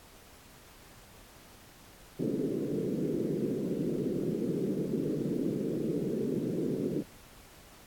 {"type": "band-pass noise", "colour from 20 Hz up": "white", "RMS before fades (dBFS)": -32, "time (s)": [2.19, 7.03], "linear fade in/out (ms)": 10, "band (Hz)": [140, 450], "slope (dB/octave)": 48, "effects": ["pink hiss -55 dBFS RMS until 7.86 s", "AAC 64 kbps"]}